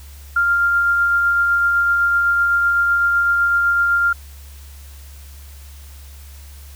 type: tone with tremolo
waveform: sine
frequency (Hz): 1396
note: F6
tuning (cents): -1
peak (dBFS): -12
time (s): 0.36-4.13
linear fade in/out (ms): 5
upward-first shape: triangle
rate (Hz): 7.9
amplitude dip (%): 25
effects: added 70 Hz sine -36 dBFS peak until 6.75 s + white hiss -46 dBFS RMS until 6.75 s